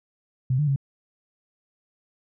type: tone with pitch steps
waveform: sine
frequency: 128.9 / 148.9 / 137.8 Hz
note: C3 / D3 / C#3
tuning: -26 / +24 / -10 cents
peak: -19 dBFS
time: 0.5-0.761 s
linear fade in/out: 5 ms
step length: 87 ms
effects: none